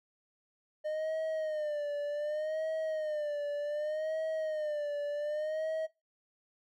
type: tone with vibrato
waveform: triangle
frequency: 608 Hz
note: D#5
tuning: 40 cents flat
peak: -30 dBFS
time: 0.84-5.87 s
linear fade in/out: 20 ms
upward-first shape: sine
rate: 0.66 Hz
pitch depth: 80 cents each way
effects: noise-tail reverb RT60 0.2 s tail -17 dB re dry